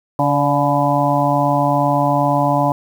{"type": "harmonic tone with a mistuned harmonic", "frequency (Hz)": 142.4, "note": "C#3", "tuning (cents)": 47, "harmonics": [1, 2, 4, 5, 6, 7], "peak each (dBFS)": [-20, -20, -20, -20, -20, -20], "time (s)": [0.19, 2.72], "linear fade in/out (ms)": 2, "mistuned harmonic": 4, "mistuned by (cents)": 43, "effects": ["7-bit"]}